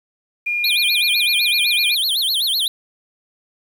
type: tone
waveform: sine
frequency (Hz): 2418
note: D7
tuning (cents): +50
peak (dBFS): -18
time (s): 0.46-1.95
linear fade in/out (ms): 10
type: tone with vibrato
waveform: square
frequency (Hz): 3674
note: A#7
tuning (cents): -26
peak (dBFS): -17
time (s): 0.64-2.68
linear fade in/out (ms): 2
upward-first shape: sine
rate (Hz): 7.9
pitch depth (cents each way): 300
effects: 8-bit